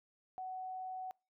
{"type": "tone", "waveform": "sine", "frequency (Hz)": 747, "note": "F#5", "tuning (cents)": 16, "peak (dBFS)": -40, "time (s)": [0.38, 1.11], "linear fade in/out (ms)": 0, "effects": ["noise-tail reverb RT60 0.3 s tail -26 dB re dry"]}